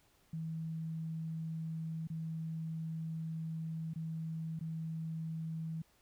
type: tone with dropouts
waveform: sine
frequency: 161.2 Hz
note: E3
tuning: 38 cents flat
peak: -37 dBFS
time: 0.33-5.82 s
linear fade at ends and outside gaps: 5 ms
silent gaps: 2.073-2.1 / 3.936-3.958 / 4.592-4.609 s
effects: pink hiss -70 dBFS RMS until 6.01 s